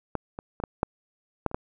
clicks, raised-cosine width 1 ms, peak -13 / -21 / -21 / -13 / -8 / -9 / -27 / -13 dBFS, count 8, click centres 0.153 / 0.389 / 0.601 / 0.638 / 0.831 / 1.463 / 1.514 / 1.545 s, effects none

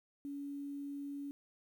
sine tone with quantisation, 283.1 Hz, C#4, 37 cents sharp, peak -40 dBFS, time 0.25-1.31 s, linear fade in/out 0 ms, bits 11, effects none

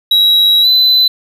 triangle tone with pitch glide, 3868 to 4016 Hz, B7 to B7, -37 to +28 cents, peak -5 dBFS, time 0.11-1.08 s, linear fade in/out 5 ms, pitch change +65 cents, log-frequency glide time 0.62-0.67 s, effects none

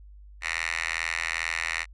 5% pulse tone with high-pass filter, 82.41 Hz, E2, in tune, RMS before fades -30 dBFS, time 0.41-1.86 s, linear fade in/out 50 ms, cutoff 1800 Hz, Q 8.5, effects added 50 Hz sine -45 dBFS peak until 1.93 s + resampled to 22050 Hz

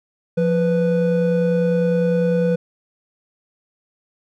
triangle tone pair together, 174.62 / 493.9 Hz, F3 / B4, 0 / 0 cents, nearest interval octave + tritone, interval 1800 cents, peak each -16 dBFS, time 0.37-2.56 s, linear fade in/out 10 ms, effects none

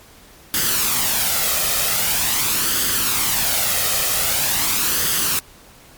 white noise with flanger, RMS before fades -19 dBFS, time 0.54-5.39 s, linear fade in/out 0 ms, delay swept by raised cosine 0.62 to 1.62 ms, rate 0.44 Hz, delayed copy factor +0.5, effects pink hiss -46 dBFS RMS until 5.97 s + MP3 96 kbps

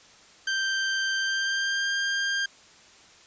sawtooth tone with pitch glide, 1568 to 1597.3 Hz, G6 to G6, 0 to +32 cents, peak -21 dBFS, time 0.47-2.46 s, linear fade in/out 5 ms, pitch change +32 cents, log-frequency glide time 1.18-1.91 s, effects white hiss -53 dBFS RMS until 3.26 s + resampled to 16000 Hz

